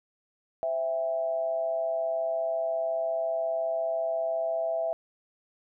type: tone with amplitude modulation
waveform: sine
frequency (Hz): 659.3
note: E5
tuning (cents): 0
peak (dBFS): -23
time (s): 0.63-4.93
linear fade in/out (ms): 0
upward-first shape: sine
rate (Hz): 140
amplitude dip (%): 65
effects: none